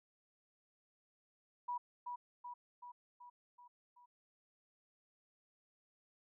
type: tone with echo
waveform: sine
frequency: 974 Hz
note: B5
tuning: 24 cents flat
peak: -37 dBFS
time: 1.68-1.78 s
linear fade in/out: 10 ms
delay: 380 ms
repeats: 6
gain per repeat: -4 dB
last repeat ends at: 4.06 s
effects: none